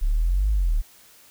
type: exponential two-way sweep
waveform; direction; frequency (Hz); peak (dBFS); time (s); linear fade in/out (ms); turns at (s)
sine; up then down; 33.92 to 53.2 to 33.92; -17; 0.01-0.82; 20; 0.51
effects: tanh soft clip ceiling -13 dBFS + white hiss -52 dBFS RMS until 1.3 s